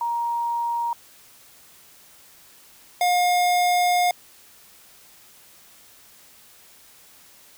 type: tone pair in turn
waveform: sine / square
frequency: 940 / 713.5 Hz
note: A#5 / F5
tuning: +14 / +37 cents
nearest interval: perfect fourth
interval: 477 cents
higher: first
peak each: -22 / -18 dBFS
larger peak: second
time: 0.01-0.93 / 3.01-4.11 s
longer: second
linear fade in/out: 2 ms
effects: white hiss -51 dBFS RMS until 7.57 s